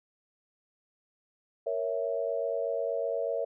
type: chord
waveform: sine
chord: A# diminished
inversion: none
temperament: equal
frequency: 466.2 / 554.4 / 659.3 Hz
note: A#4 / C#5 / E5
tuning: 0 / 0 / 0 cents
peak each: -33 / -32 / -33 dBFS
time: 1.66-3.45 s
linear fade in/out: 10 ms
effects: none